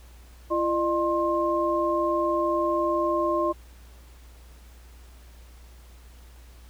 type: tone cluster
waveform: sine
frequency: 339.9 / 606 / 1061 Hz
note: F4 / D#5 / C6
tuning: -47 / -46 / +24 cents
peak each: -26 dBFS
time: 0.5-3.53 s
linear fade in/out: 20 ms
effects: added 60 Hz sine -46 dBFS peak until 6.69 s + pink hiss -56 dBFS RMS until 6.69 s